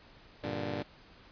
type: chord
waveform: 10% pulse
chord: G minor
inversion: none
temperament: just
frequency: 98 / 117.6 / 147 Hz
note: G2 / Bb2 / D3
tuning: 0 / +16 / +2 cents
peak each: -31 / -31 / -32 dBFS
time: 0.43-0.83 s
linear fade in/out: 10 ms
effects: pink hiss -57 dBFS RMS until 1.31 s + resampled to 11025 Hz